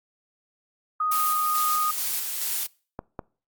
sine tone with pitch glide, 1244.5 to 1236.6 Hz, D#6 to D#6, 0 to -11 cents, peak -22 dBFS, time 1-1.91 s, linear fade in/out 5 ms, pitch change -11 cents, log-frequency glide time 1.14-1.44 s
blue noise with tremolo, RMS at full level -27 dBFS, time 1.11-2.67 s, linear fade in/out 10 ms, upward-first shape square, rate 2.3 Hz, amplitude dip 30%
clicks, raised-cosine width 1 ms, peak -18 dBFS, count 2, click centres 2.991 / 3.192 s
effects noise-tail reverb RT60 0.4 s tail -24 dB re dry + Opus 48 kbps

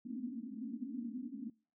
white band-pass noise, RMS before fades -43 dBFS, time 0.05-1.5 s, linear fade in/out 5 ms, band 220 to 280 Hz, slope 96 dB/octave, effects noise-tail reverb RT60 0.4 s tail -25 dB re dry

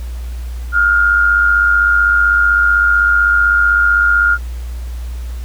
sine tone with amplitude modulation, 1412 Hz, F6, 19 cents sharp, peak -6 dBFS, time 0.72-4.38 s, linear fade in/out 50 ms, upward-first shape sine, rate 95.8 Hz, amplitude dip 55%, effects added 60 Hz sine -21 dBFS peak until 5.44 s + pink hiss -41 dBFS RMS until 5.44 s

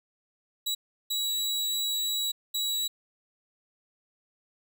sawtooth tone bursts at uneven times, 3899 Hz, B7, 23 cents flat, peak -24 dBFS, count 3, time 0.66-0.75 / 1.1-2.32 / 2.54-2.88 s, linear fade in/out 10 ms, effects none

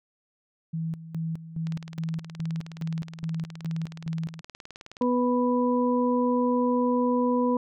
sine tone with tremolo, 162.6 Hz, E3, 23 cents flat, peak -27 dBFS, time 0.73-4.41 s, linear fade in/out 10 ms, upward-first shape square, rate 2.4 Hz, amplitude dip 75%
click train, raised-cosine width 0.2 ms, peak -25 dBFS, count 65, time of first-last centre 1.67-5.021 s, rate 19.1 Hz
harmonic tone, 246.9 Hz, B3, in tune, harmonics 1 / 2 / 4, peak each -23 / -26 / -29 dBFS, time 5.01-7.57 s, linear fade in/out 2 ms
effects none

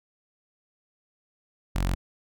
sawtooth tone with notch filter, 45.57 Hz, F#1, 26 cents flat, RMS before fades -26 dBFS, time 1.75-1.95 s, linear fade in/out 10 ms, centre 430 Hz, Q 1.8, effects none

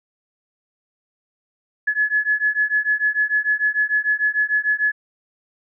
sine beating tone pair, 1701 / 1707.7 Hz, G#6 / G#6, +41 / +48 cents, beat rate 6.7 Hz, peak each -20 dBFS, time 1.87-4.92 s, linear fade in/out 10 ms, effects none

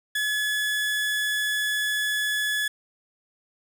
30% pulse tone, 1706 Hz, G#6, 46 cents sharp, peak -21 dBFS, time 0.15-2.68 s, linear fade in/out 5 ms, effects none

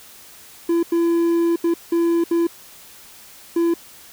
triangle tone bursts at uneven times, 337.7 Hz, E4, 42 cents sharp, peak -13 dBFS, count 6, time 0.69-0.83 / 0.92-1.56 / 1.64-1.74 / 1.92-2.24 / 2.31-2.47 / 3.56-3.74 s, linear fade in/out 5 ms, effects white hiss -44 dBFS RMS until 4.12 s

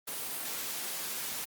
white noise, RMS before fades -37 dBFS, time 0.07-1.45 s, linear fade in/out 10 ms, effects high-pass 150 Hz 12 dB/octave + Opus 32 kbps

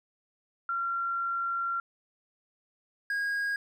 sine / triangle tone pair in turn, 1373 / 1636.5 Hz, F6 / G#6, -30 / -26 cents, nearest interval minor third, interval 304 cents, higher second, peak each -28 / -26 dBFS, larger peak second, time 0.69-1.8 / 3.1-3.56 s, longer first, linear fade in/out 2 ms, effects none

